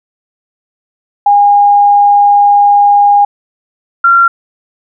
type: tone pair in turn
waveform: sine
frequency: 815 / 1375.4 Hz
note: G#5 / F6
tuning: -33 / -27 cents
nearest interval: major sixth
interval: 906 cents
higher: second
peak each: -3 dBFS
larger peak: neither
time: 1.26-3.25 / 4.04-4.28 s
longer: first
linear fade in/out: 5 ms
effects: none